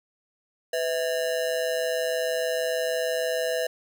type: ring-modulated tone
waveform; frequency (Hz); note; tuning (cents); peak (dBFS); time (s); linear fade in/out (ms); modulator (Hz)
square; 575; D5; -37; -22; 0.73-3.67; 5; 73.2
effects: none